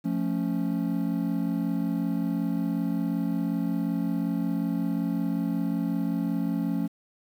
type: chord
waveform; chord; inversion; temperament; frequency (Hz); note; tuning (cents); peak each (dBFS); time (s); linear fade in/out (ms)
triangle; F augmented; none; equal; 174.61 / 220 / 277.2; F3 / A3 / C#4; 0 / 0 / 0; -27 / -28 / -27; 0.04-6.88; 20
effects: 9-bit